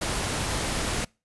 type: noise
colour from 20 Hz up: pink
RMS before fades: -28 dBFS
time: 0.01-1.05 s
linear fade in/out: 10 ms
effects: noise-tail reverb RT60 0.3 s tail -26 dB re dry + resampled to 24000 Hz